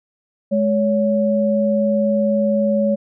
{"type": "tone pair together", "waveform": "sine", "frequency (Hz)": [210.5, 562], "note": ["G#3", "C#5"], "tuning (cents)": [24, 24], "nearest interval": "octave + perfect fourth", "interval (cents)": 1700, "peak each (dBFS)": -17, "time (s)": [0.51, 2.96], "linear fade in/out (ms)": 20, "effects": []}